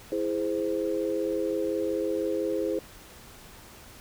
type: chord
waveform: sine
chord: E augmented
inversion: none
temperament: equal with one note detuned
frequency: 329.6 / 415.3 / 519.6 Hz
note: E4 / G#4 / B#4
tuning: 0 / 0 / -12 cents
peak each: -30 dBFS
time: 0.12-2.79 s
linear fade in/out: 2 ms
effects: pink hiss -49 dBFS RMS until 4 s